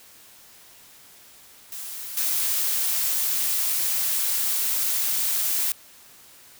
blue noise with level steps, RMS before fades -35 / -24 dBFS, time 1.72-5.72 s, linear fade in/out 2 ms, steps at 2.17 s, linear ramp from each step 2 ms, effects white hiss -50 dBFS RMS until 6.59 s

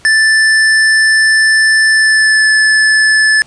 square tone with pitch glide, 1760 to 1737.8 Hz, A6 to A6, 0 to -22 cents, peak -7 dBFS, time 0.05-3.42 s, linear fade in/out 0 ms, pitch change -22 cents, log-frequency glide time 1.9-2.5 s, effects pink hiss -43 dBFS RMS until 3.46 s + resampled to 22050 Hz

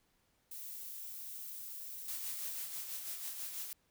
violet noise, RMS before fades -46 dBFS, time 0.51-2.6 s, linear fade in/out 5 ms
blue noise with tremolo, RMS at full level -41 dBFS, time 2.08-3.73 s, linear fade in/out 2 ms, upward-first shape sine, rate 6.1 Hz, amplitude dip 45%
effects pink hiss -75 dBFS RMS until 3.9 s

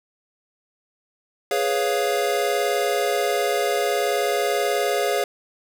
square chord, C# dominant seventh, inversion second, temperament equal, 415.3 / 493.9 / 554.4 / 698.5 Hz, G#4 / B4 / C#5 / E#5, 0 / 0 / 0 / 0 cents, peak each -25 / -29 / -26 / -26 dBFS, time 1.51-5.24 s, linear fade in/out 2 ms, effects none

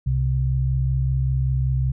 sine tone pair together, 65.59 / 130.81 Hz, C2 / C3, +5 / 0 cents, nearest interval octave, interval 1195 cents, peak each -22 / -20 dBFS, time 0.06-1.92 s, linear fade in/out 10 ms, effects none

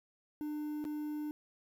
triangle tone with dropouts, 300 Hz, D4, 37 cents sharp, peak -34 dBFS, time 0.41-1.31 s, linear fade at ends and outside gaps 0 ms, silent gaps 0.842-0.851 s, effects 10-bit

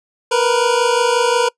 25% pulse tone pair together, 468.3 / 493.9 Hz, A#4 / B4, +8 / 0 cents, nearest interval minor second, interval 92 cents, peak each -12 dBFS, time 0.31-1.49 s, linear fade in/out 10 ms, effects noise-tail reverb RT60 0.1 s tail -24 dB re dry + resampled to 22050 Hz

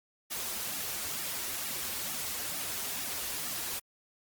white noise with flanger, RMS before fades -36 dBFS, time 0.3-3.8 s, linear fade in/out 20 ms, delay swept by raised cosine 1.9 to 7 ms, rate 2.2 Hz, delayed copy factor -0.8, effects Opus 48 kbps

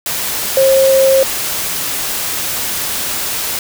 sine tone in noise, 535 Hz, C5, 38 cents sharp, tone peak -7 dBFS, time 0.57-1.23 s, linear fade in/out 2 ms, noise white, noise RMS -19 dBFS, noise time 0.06-3.59 s, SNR +9 dB, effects none

